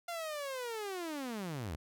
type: linear sweep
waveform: sawtooth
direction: down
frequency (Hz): 698.5 to 66.1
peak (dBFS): -34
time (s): 0.08-1.76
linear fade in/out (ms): 5
effects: none